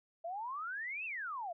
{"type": "exponential two-way sweep", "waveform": "sine", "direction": "up then down", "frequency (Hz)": [649, 2730, 649], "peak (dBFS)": -38, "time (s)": [0.24, 1.53], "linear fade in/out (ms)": 10, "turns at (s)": 1.05, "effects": []}